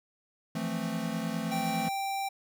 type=chord; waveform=square; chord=F major seventh; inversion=third; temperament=equal; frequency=164.81 / 174.61 / 220 / 261.6 Hz; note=E3 / F3 / A3 / C4; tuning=0 / 0 / 0 / 0 cents; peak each=-38 / -38 / -35 / -39 dBFS; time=0.55-1.89 s; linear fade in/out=5 ms
type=tone; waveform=square; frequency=784 Hz; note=G5; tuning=in tune; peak=-31 dBFS; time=1.51-2.29 s; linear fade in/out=10 ms
effects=none